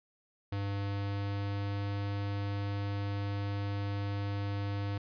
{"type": "tone with pitch glide", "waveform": "square", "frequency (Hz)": [100, 100.7], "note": ["G2", "G2"], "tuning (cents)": [35, 47], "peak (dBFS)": -33, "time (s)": [0.52, 4.98], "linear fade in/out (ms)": 5, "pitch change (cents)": 12, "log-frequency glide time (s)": [0.68, 1.82], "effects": ["resampled to 11025 Hz"]}